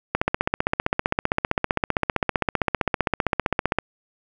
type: click train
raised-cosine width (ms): 0.5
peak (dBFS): -4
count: 57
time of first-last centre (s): 0.15-3.786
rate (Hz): 15.4
effects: none